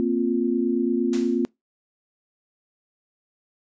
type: chord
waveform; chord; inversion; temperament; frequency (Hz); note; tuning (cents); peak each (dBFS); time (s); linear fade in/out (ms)
sine; Bb suspended second; none; equal; 233.1 / 261.6 / 349.2; Bb3 / C4 / F4; 0 / 0 / 0; -24; 0-1.45; 0
type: noise with exponential decay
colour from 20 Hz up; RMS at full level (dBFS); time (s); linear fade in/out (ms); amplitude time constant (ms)
white; -32; 1.13-1.49; 2; 77
effects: noise-tail reverb RT60 0.2 s tail -26 dB re dry + resampled to 16000 Hz